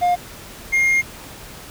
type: tone pair in turn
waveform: triangle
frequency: 710 / 2128 Hz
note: F5 / C7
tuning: +28 / +29 cents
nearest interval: octave + perfect fifth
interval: 1901 cents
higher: second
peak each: -12 dBFS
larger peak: neither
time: 0.01-0.16 / 0.72-1.02 s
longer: second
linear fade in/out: 20 ms
effects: pink hiss -38 dBFS RMS until 1.7 s